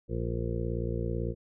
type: harmonic tone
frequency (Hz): 58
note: A#1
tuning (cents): -8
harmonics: 1 / 2 / 3 / 4 / 6 / 7 / 8 / 9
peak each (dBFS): -34 / -34 / -38 / -41 / -38 / -43 / -38 / -43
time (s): 0.08-1.35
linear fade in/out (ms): 50
effects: none